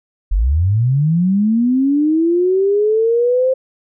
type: linear sweep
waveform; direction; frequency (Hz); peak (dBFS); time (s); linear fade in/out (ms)
sine; up; 40.52 to 527; -11; 0.31-3.54; 10
effects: none